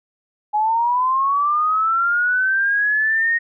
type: linear sweep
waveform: sine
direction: up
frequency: 833 to 1869 Hz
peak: -15 dBFS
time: 0.53-3.39 s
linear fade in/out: 20 ms
effects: none